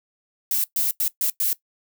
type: noise bursts at uneven times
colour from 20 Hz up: violet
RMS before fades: -22 dBFS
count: 5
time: 0.51-0.64 / 0.76-0.91 / 1-1.08 / 1.21-1.3 / 1.4-1.53 s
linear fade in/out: 2 ms
effects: noise-tail reverb RT60 0.1 s tail -18 dB re dry